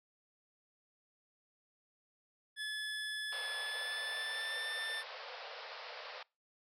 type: tone with pitch glide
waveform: 25% pulse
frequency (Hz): 1718 to 1780.6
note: A6 to A6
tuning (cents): -42 to +20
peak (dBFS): -34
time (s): 2.56-5.04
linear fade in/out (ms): 50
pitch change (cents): +62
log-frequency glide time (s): 3.55-4.61
type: band-pass noise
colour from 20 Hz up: pink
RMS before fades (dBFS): -48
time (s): 3.32-6.23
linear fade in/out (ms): 5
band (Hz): 460 to 5200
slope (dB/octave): 96
effects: noise-tail reverb RT60 0.3 s tail -26 dB re dry + low-pass 9000 Hz 12 dB/octave